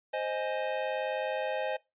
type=chord; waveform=square; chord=Ab major; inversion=first; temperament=equal; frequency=523.3 / 622.3 / 830.6 Hz; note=C5 / Eb5 / Ab5; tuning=0 / 0 / 0 cents; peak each=-35 / -35 / -37 dBFS; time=0.13-1.77 s; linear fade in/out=10 ms; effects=noise-tail reverb RT60 0.2 s tail -20 dB re dry + resampled to 8000 Hz